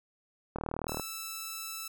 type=click train; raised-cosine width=1 ms; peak=-20 dBFS; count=18; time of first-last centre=0.56-0.997 s; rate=38.9 Hz
type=tone; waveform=5% pulse; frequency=1318.5 Hz; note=E6; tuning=in tune; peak=-26 dBFS; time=0.88-1.88 s; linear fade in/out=5 ms
effects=none